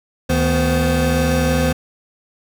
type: tone cluster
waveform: square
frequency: 74.8 / 158.7 / 247.3 / 517 Hz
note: D2 / D#3 / B3 / C5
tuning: +32 / +35 / +3 / -21 cents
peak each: -21 dBFS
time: 0.29-1.73 s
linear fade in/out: 10 ms
effects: none